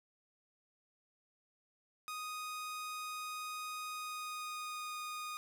sawtooth tone with pitch glide, 1244.5 to 1232.3 Hz, D#6 to D#6, 0 to -17 cents, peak -37 dBFS, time 2.08-5.37 s, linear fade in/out 0 ms, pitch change -17 cents, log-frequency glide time 3.88-4.97 s, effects none

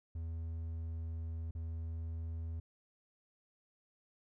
triangle tone with dropouts, 81.8 Hz, E2, 13 cents flat, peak -36 dBFS, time 0.15-2.6 s, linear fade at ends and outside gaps 5 ms, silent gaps 1.51-1.55 s, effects none

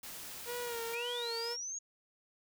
white noise, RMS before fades -46 dBFS, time 0.03-0.95 s, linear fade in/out 5 ms
sawtooth tone with vibrato, 472.8 Hz, A#4, 24 cents sharp, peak -34 dBFS, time 0.45-1.57 s, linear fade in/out 50 ms, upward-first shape sine, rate 1.9 Hz, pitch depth 48 cents each way
sine linear sweep, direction up, 2306 to 6710 Hz, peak -38 dBFS, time 0.93-1.79 s, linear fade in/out 10 ms
effects none

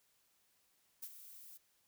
violet noise with ADSR envelope, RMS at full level -44 dBFS, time 1.02-1.58 s, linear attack 10 ms, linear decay 54 ms, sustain -11 dB, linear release 16 ms, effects white hiss -75 dBFS RMS until 1.87 s

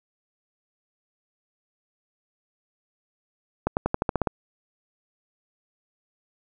accelerating click train, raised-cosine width 1 ms, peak -8 dBFS, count 9, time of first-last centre 3.67-4.272 s, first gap 99 ms, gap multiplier 0.92, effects none

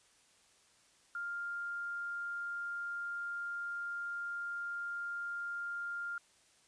sine tone, 1400 Hz, F6, 4 cents sharp, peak -37 dBFS, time 1.15-6.18 s, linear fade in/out 2 ms, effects white hiss -67 dBFS RMS until 6.67 s + resampled to 22050 Hz

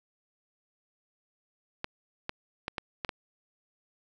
clicks, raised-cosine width 0.3 ms, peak -16 dBFS, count 6, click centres 1.844 / 2.294 / 2.681 / 2.782 / 3.048 / 3.092 s, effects none

